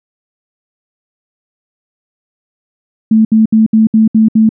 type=tone bursts; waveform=sine; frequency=220 Hz; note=A3; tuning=in tune; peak=-4 dBFS; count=7; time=3.11-4.492 s; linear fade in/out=5 ms; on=140 ms; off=67 ms; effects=none